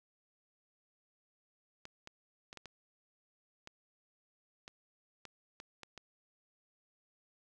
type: clicks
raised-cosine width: 0.2 ms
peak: -30 dBFS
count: 11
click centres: 1.854 / 2.074 / 2.529 / 2.573 / 2.657 / 3.674 / 4.679 / 5.253 / 5.601 / 5.833 / 5.977 s
effects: none